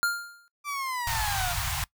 square tone with exponential decay, 1402 Hz, F6, 6 cents sharp, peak -21 dBFS, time 0.03-0.48 s, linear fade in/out 0 ms, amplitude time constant 97 ms
30% pulse linear sweep, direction down, 1179 to 681 Hz, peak -27 dBFS, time 0.64-1.55 s, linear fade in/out 50 ms
pink band-stop noise, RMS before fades -30 dBFS, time 1.07-1.84 s, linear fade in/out 2 ms, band 150 to 690 Hz, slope 96 dB/octave
effects noise-tail reverb RT60 0.1 s tail -21 dB re dry

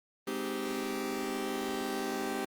sawtooth chord, Ab major seventh, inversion none, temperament just, 207.7 / 259.6 / 311.5 / 389.3 Hz, Ab3 / C4 / Eb4 / G4, 0 / -13 / +2 / -12 cents, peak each -37 / -34 / -37 / -32 dBFS, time 0.27-2.45 s, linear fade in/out 5 ms, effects Opus 32 kbps

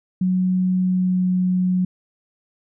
sine tone with pitch glide, 184.2 to 182.93 Hz, F#3 to F#3, -7 to -19 cents, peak -16 dBFS, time 0.21-1.85 s, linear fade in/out 5 ms, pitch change -12 cents, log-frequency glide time 0.83-1.27 s, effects none

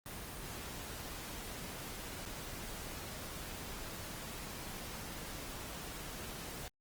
pink noise with dropouts, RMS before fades -45 dBFS, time 0.06-6.68 s, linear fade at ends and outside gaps 0 ms, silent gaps 2.253-2.261 s, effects Opus 24 kbps

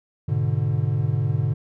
triangle chord, G# diminished, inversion none, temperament equal, 103.83 / 123.47 / 146.83 Hz, G#2 / B2 / D3, 0 / 0 / 0 cents, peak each -22 dBFS, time 0.28-1.54 s, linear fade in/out 10 ms, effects none

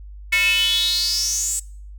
square tone with high-pass filter sweep, 199.4 Hz, G3, 30 cents sharp, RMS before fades -20 dBFS, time 0.32-1.6 s, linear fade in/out 10 ms, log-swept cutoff 2200 to 8000 Hz, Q 8.2, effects noise-tail reverb RT60 0.5 s tail -22 dB re dry + added 50 Hz sine -35 dBFS peak until 1.98 s

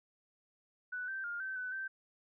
sine tone with pitch steps, 1487 / 1558 / 1412 / 1544 / 1502 / 1556 Hz, F#6 / G6 / F6 / G6 / F#6 / G6, +8 / -11 / +19 / -27 / +26 / -13 cents, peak -37 dBFS, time 0.92-1.88 s, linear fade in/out 10 ms, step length 160 ms, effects none

